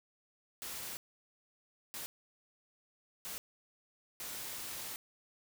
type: noise bursts at uneven times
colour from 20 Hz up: white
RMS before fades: -43 dBFS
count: 4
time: 0.62-0.97 / 1.94-2.06 / 3.25-3.38 / 4.2-4.96 s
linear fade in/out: 0 ms
effects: none